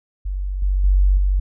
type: tone with level steps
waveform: sine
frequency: 47.45 Hz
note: F#1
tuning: 44 cents sharp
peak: -21 / -15 / -11 / -14 dBFS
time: 0.25-1.4 s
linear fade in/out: 10 ms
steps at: 0.62 / 0.84 / 1.17 s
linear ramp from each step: 5 ms
effects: none